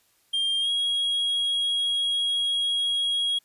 triangle tone with pitch glide, 3200 to 3298 Hz, G7 to G#7, +35 to -13 cents, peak -21 dBFS, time 0.33-3.39 s, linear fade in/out 10 ms, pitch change +52 cents, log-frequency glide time 0.6-0.69 s, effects white hiss -65 dBFS RMS until 3.44 s + resampled to 32000 Hz

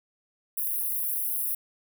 white high-pass noise, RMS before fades -29 dBFS, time 0.57-1.55 s, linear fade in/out 5 ms, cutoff 10000 Hz, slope 96 dB/octave, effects none

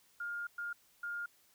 sine tone bursts at uneven times, 1413 Hz, F6, 20 cents sharp, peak -37 dBFS, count 3, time 0.2-0.47 / 0.58-0.73 / 1.03-1.26 s, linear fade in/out 5 ms, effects white hiss -68 dBFS RMS until 1.54 s

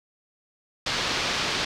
white low-pass noise, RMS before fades -27 dBFS, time 0.86-1.65 s, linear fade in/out 5 ms, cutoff 4900 Hz, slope 24 dB/octave, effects none

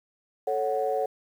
sine chord, F# minor, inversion first, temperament equal, 440 / 554.4 / 740 Hz, A4 / C#5 / F#5, 0 / 0 / 0 cents, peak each -28 dBFS, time 0.47-1.06 s, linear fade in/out 5 ms, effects tanh soft clip ceiling -15 dBFS + 9-bit

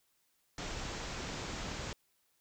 pink low-pass noise, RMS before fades -41 dBFS, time 0.58-1.93 s, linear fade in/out 2 ms, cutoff 7600 Hz, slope 96 dB/octave, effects white hiss -75 dBFS RMS until 2.4 s

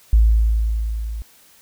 sine tone with level ramp, 55 Hz, A1, in tune, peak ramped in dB -8 to -25 dBFS, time 0.13-1.22 s, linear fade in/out 0 ms, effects white hiss -51 dBFS RMS until 1.61 s

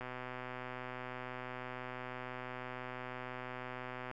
click train, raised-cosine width 0.5 ms, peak -28 dBFS, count 518, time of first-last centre 0.01-4.113 s, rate 126 Hz, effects none

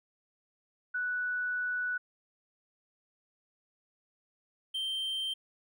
sine / triangle tone pair in turn, 1480 / 3136 Hz, F#6 / G7, 0 / 0 cents, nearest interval octave + minor second, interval 1300 cents, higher second, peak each -30 / -30 dBFS, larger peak neither, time 0.94-1.98 / 4.74-5.34 s, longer first, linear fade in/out 10 ms, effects none

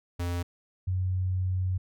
square / sine tone pair in turn, 87.31 / 92.5 Hz, F2 / F#2, 0 / 0 cents, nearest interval minor second, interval 100 cents, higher second, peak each -29 / -25 dBFS, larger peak second, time 0.19-0.43 / 0.87-1.78 s, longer second, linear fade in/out 10 ms, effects none

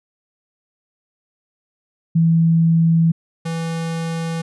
sine / square tone pair in turn, 164.81 / 164.81 Hz, E3 / E3, 0 / 0 cents, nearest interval unison, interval 0 cents, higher neither, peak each -11 / -22 dBFS, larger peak first, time 2.15-3.12 / 3.45-4.42 s, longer neither, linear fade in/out 10 ms, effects resampled to 24000 Hz

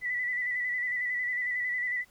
sine tone with vibrato, 1975.5 Hz, B6, in tune, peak -28 dBFS, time 0.01-2.05 s, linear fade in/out 50 ms, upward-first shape square, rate 11 Hz, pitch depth 28 cents each way, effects pink hiss -62 dBFS RMS until 2.1 s

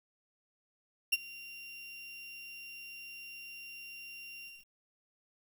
35% pulse tone with ADSR envelope, 2767 Hz, F7, 17 cents flat, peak -22 dBFS, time 1.12-4.67 s, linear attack 12 ms, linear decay 32 ms, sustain -22 dB, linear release 220 ms, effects 10-bit

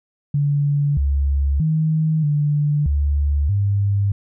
sine tone with pitch steps, 143.9 / 69.9 / 157.4 / 147.2 / 72.1 / 100.4 Hz, D3 / C#2 / D#3 / D3 / D2 / G2, -35 / +15 / +20 / +4 / -31 / +42 cents, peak -15 dBFS, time 0.34-4.12 s, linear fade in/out 5 ms, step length 630 ms, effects none

